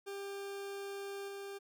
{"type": "tone with level steps", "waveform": "40% pulse", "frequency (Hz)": 397.4, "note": "G4", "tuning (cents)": 24, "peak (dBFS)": [-40, -42], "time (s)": [0.06, 1.59], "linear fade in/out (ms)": 20, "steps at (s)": 1.28, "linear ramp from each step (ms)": 5, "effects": []}